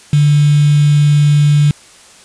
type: tone with quantisation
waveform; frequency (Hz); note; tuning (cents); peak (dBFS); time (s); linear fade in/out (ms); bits
sine; 146.83; D3; 0; -6; 0.13-1.71; 2; 4
effects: white hiss -41 dBFS RMS until 2.24 s + resampled to 22050 Hz